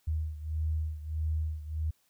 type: beating tone pair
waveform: sine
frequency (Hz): 77.78 / 79.38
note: D#2 / D#2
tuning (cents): 0 / +35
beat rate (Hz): 1.6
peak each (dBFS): -31 / -35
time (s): 0.07-1.91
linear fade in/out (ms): 10
effects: white hiss -71 dBFS RMS until 2.09 s